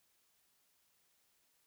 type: silence
effects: white hiss -75 dBFS RMS until 1.66 s